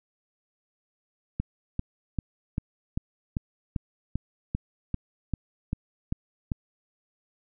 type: click train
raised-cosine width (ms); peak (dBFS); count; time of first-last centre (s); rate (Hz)
5; -15; 14; 1.4-6.518; 2.54
effects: none

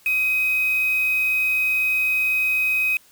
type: tone with quantisation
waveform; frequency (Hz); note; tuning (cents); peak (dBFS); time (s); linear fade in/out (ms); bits
sine; 2522; D#7; +23; -18; 0.06-2.97; 2; 5
effects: white hiss -54 dBFS RMS until 3.11 s

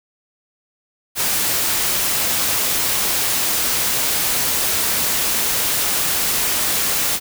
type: noise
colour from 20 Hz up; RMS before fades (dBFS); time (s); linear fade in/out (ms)
white; -19; 1.15-7.2; 50
effects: none

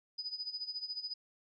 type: tone with tremolo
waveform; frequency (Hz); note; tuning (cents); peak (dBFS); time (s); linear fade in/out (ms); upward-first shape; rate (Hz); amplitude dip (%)
sine; 4978; D#8; 0; -35; 0.18-1.14; 10; sine; 14; 80
effects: none

